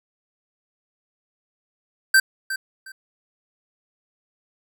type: tone with echo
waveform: square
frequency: 1559 Hz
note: G6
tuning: 10 cents flat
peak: -12 dBFS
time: 2.14-2.2 s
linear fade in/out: 5 ms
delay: 360 ms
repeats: 2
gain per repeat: -13 dB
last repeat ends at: 2.92 s
effects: none